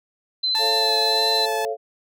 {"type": "tone", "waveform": "sine", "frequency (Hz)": 4056, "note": "B7", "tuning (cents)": 45, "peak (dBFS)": -19, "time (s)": [0.43, 1.46], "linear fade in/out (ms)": 10}
{"type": "tone with vibrato", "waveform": "sawtooth", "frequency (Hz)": 880, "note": "A5", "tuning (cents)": 0, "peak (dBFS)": -21, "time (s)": [0.55, 1.65], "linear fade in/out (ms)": 0, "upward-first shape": "sine", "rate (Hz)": 1.7, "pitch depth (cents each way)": 26}
{"type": "chord", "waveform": "sine", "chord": "A augmented", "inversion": "none", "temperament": "just", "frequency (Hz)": [440, 550, 687.5], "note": ["A4", "C#5", "E#5"], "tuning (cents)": [0, -14, -27], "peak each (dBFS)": [-26, -30, -27], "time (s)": [0.58, 1.77], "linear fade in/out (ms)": 50}
{"effects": []}